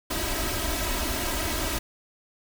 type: noise with comb filter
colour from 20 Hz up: pink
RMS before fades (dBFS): -28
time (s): 0.1-1.79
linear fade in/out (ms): 10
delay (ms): 3.1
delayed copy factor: +0.85
effects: none